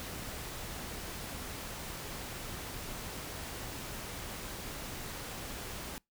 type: noise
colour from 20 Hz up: pink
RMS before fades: -42 dBFS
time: 0-5.98 s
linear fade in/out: 0 ms
effects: noise-tail reverb RT60 0.2 s tail -26 dB re dry